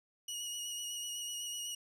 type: tone with vibrato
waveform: 20% pulse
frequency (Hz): 2900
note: F#7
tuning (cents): -35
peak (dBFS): -33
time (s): 0.28-1.75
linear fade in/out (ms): 5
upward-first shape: square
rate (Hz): 8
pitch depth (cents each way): 17
effects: none